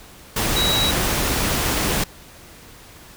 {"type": "tone in noise", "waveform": "sine", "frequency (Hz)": 3876, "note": "B7", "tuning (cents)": -33, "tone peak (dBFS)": -19, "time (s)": [0.56, 0.91], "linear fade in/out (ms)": 5, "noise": "pink", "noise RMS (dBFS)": -21, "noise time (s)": [0.36, 2.04], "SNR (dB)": -1, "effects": ["pink hiss -44 dBFS RMS until 3.16 s"]}